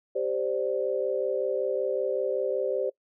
sine chord, G suspended fourth, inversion none, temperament just, 392 / 522.7 / 588 Hz, G4 / C5 / D5, 0 / -2 / +2 cents, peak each -30 / -28 / -31 dBFS, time 0.15-2.9 s, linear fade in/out 10 ms, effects noise-tail reverb RT60 0.1 s tail -22 dB re dry

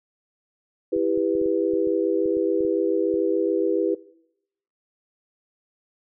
sine chord, E minor, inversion none, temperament equal with one note detuned, 329.6 / 396.6 / 493.9 Hz, E4 / G4 / B4, 0 / +20 / 0 cents, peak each -24 dBFS, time 0.92-3.95 s, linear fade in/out 10 ms
clicks, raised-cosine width 3 ms, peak -30 dBFS, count 12, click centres 0.964 / 1.176 / 1.353 / 1.416 / 1.46 / 1.736 / 1.872 / 2.258 / 2.37 / 2.607 / 2.65 / 3.141 s
effects noise-tail reverb RT60 0.8 s tail -21 dB re dry

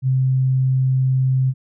sine tone, 130.81 Hz, C3, in tune, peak -14 dBFS, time 0.02-1.54 s, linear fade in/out 50 ms, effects none

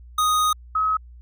square / sine tone pair in turn, 1244.5 / 1277.3 Hz, D#6 / D#6, 0 / +45 cents, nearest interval unison, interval 45 cents, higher second, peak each -18 dBFS, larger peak neither, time 0.18-0.53 / 0.75-0.97 s, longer first, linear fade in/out 5 ms, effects added 60 Hz sine -41 dBFS peak until 1.21 s

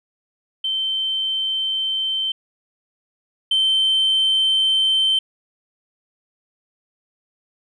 sine tone pair in turn, 3102 / 3102 Hz, G7 / G7, -19 / -19 cents, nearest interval unison, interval 0 cents, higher neither, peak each -19 / -13 dBFS, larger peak second, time 0.64-2.32 / 3.51-5.19 s, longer neither, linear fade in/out 5 ms, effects tanh soft clip ceiling -12 dBFS

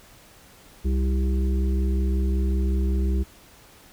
harmonic tone, 65.41 Hz, C2, in tune, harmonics 1 / 3 / 5 / 6, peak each -20 / -30 / -34 / -36 dBFS, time 0.84-3.24 s, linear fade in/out 20 ms, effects pink hiss -51 dBFS RMS until 3.92 s

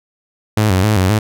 sawtooth tone with vibrato, 100 Hz, G2, 35 cents sharp, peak -7 dBFS, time 0.57-1.19 s, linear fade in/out 5 ms, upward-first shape square, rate 3.8 Hz, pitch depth 120 cents each way, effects none

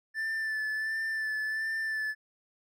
triangle tone with vibrato, 1760 Hz, A6, in tune, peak -28 dBFS, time 0.14-2.15 s, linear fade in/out 50 ms, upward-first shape sine, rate 1.4 Hz, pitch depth 25 cents each way, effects none

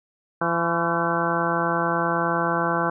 harmonic tone with a mistuned harmonic, 169.4 Hz, E3, 48 cents sharp, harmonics 1 / 2 / 3 / 4 / 5 / 6 / 7 / 8 / 9, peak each -29 / -29 / -29 / -29 / -29 / -29 / -29 / -29 / -29 dBFS, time 0.41-2.9 s, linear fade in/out 5 ms, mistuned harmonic 7, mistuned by -69 cents, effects none

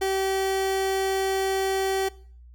30% pulse tone, 385.1 Hz, G4, 31 cents flat, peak -20 dBFS, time 0.01-2.09 s, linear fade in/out 10 ms, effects noise-tail reverb RT60 0.5 s tail -21 dB re dry + added 60 Hz sine -45 dBFS peak until 2.54 s

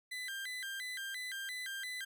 30% pulse tone with vibrato, 1784 Hz, A6, 23 cents sharp, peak -37 dBFS, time 0.11-2.05 s, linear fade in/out 10 ms, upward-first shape square, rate 2.9 Hz, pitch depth 200 cents each way, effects none

